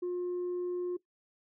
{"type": "tone", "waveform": "sine", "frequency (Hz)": 356.6, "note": "F4", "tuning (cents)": 36, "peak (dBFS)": -29, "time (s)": [0.02, 0.97], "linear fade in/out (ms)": 10, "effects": ["noise-tail reverb RT60 0.1 s tail -18 dB re dry", "tanh soft clip ceiling -30 dBFS"]}